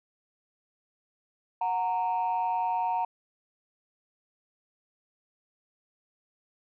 sine tone pair together, 734 / 924.8 Hz, F#5 / A#5, -14 / -14 cents, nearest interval major third, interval 400 cents, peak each -28 / -26 dBFS, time 1.61-3.05 s, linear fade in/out 5 ms, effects tanh soft clip ceiling -21 dBFS

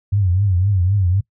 sine tone with vibrato, 95 Hz, F#2, 46 cents sharp, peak -13 dBFS, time 0.12-1.21 s, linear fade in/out 10 ms, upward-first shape triangle, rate 3.9 Hz, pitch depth 170 cents each way, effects noise-tail reverb RT60 0.1 s tail -22 dB re dry

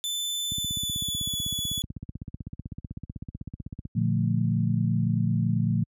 sawtooth tone with pitch glide, 3520 to 3414 Hz, A7 to G#7, 0 to +47 cents, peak -25 dBFS, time 0.04-1.82 s, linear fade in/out 0 ms, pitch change -53 cents, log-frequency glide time 0.55-1.38 s
click train, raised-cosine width 5 ms, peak -22 dBFS, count 54, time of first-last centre 0.52-3.853 s, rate 15.9 Hz
sine chord, Bb major seventh, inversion none, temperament equal, 116.54 / 146.83 / 174.61 / 220 Hz, Bb2 / D3 / F3 / A3, 0 / 0 / 0 / 0 cents, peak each -25 / -29 / -27 / -29 dBFS, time 3.95-5.84 s, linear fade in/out 10 ms
effects high-pass 60 Hz 12 dB/octave

